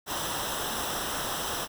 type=noise with comb filter; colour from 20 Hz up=pink; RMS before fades=-32 dBFS; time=0.06-1.68 s; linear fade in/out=50 ms; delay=0.44 ms; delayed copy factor=-0.7; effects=none